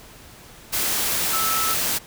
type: tone in noise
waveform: sine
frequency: 1311 Hz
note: E6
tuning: 10 cents flat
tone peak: -24 dBFS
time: 1.32-1.75 s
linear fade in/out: 20 ms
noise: white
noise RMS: -23 dBFS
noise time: 0.72-1.99 s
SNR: -4 dB
effects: pink hiss -45 dBFS RMS until 2.06 s